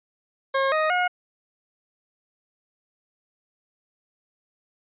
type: tone with pitch steps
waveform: 20% pulse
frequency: 540 / 623.9 / 720.8 Hz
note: C#5 / D#5 / F#5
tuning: -45 / +5 / -45 cents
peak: -15 dBFS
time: 0.54-1.08 s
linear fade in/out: 10 ms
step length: 180 ms
effects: resampled to 8000 Hz